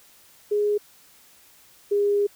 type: tone pair in turn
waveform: sine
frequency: 415.1 / 407.5 Hz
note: G#4 / G#4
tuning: -1 / -33 cents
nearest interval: unison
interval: 32 cents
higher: first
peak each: -19 / -18 dBFS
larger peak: second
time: 0.51-0.78 / 1.91-2.27 s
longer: second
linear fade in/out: 10 ms
effects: white hiss -54 dBFS RMS until 2.35 s